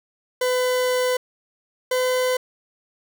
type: tone pair in turn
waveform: 40% pulse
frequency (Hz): 503 / 507.4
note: B4 / B4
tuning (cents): +32 / +47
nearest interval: unison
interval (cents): 15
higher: second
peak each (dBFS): -18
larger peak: neither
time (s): 0.41-1.17 / 1.91-2.37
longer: first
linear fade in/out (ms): 5
effects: none